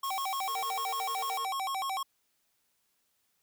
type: tone with vibrato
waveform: square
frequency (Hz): 915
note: A#5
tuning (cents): -32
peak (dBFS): -32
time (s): 0.03-2.03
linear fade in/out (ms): 5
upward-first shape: square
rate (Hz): 6.7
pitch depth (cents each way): 300
type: noise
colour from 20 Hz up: blue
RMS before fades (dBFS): -45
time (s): 0.04-1.38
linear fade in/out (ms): 2
type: tone with tremolo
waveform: sawtooth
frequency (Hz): 460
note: A#4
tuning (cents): -23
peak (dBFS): -40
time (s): 0.46-1.5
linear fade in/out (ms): 50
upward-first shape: triangle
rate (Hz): 9.6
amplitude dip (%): 75
effects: white hiss -75 dBFS RMS until 3.42 s